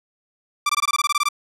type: tone bursts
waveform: sawtooth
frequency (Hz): 1174.7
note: D6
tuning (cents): 0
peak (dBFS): -13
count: 12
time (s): 0.66-1.288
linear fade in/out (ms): 5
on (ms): 34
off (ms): 20
effects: low-pass 11000 Hz 12 dB/octave